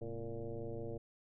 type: tone with frequency modulation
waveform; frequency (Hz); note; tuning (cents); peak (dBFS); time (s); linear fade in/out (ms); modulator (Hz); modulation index
sine; 223.3; A3; +26; -39; 0.01-0.98; 10; 118; 2.9
effects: none